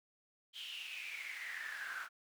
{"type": "noise with high-pass filter sweep", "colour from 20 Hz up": "brown", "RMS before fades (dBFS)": -45, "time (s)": [0.53, 2.09], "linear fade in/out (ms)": 50, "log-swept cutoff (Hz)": [3200, 1400], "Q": 9.8, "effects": []}